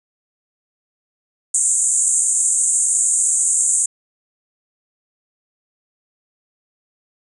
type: band-pass noise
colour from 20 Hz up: pink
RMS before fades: -17 dBFS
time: 1.54-3.86 s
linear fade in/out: 5 ms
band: 6900 to 9200 Hz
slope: 96 dB/octave
effects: none